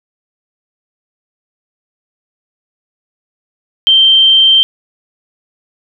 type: tone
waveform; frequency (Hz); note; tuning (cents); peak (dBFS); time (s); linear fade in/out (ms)
sine; 3136; G7; 0; -4; 3.87-4.63; 0
effects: none